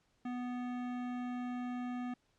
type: tone with hard clipping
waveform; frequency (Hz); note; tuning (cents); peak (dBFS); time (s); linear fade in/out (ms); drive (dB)
sine; 246.9; B3; 0; -39; 0.25-2.14; 5; 16
effects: pink hiss -75 dBFS RMS until 2.38 s + low-pass 7000 Hz 12 dB/octave